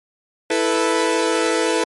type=chord; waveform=sawtooth; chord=E suspended fourth; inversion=none; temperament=equal; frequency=329.6 / 440 / 493.9 Hz; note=E4 / A4 / B4; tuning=0 / 0 / 0 cents; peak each=-17 dBFS; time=0.5-1.84 s; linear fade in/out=5 ms; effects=MP3 48 kbps